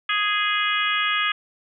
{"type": "harmonic tone", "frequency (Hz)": 415.3, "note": "G#4", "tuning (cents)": 0, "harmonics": [3, 4, 5, 6, 7, 8], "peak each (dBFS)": [-25, -26, -27, -28, -28, -29], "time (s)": [0.09, 1.32], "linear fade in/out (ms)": 5, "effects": []}